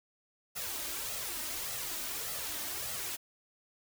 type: noise with flanger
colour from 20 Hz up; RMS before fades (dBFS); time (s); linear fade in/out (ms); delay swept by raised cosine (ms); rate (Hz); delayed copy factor
white; -38; 0.55-3.17; 20; 1.5 to 3.3; 1.7; +0.65
effects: none